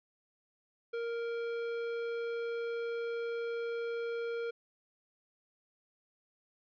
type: tone with tanh clipping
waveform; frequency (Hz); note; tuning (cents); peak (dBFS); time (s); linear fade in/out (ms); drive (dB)
triangle; 466.2; A#4; 0; -36; 0.93-4.51; 10; 18
effects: resampled to 11025 Hz